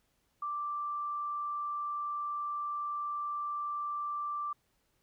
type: tone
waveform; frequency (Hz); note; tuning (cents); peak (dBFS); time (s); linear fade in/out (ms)
sine; 1174.7; D6; 0; -33; 0.42-4.53; 5
effects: pink hiss -75 dBFS RMS until 5.02 s